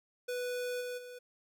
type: tone with level steps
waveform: square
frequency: 493.9 Hz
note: B4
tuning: in tune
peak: -35 / -38 / -46 dBFS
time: 0.28-1.19 s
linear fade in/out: 10 ms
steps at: 0.8 / 0.97 s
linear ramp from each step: 20 ms
effects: none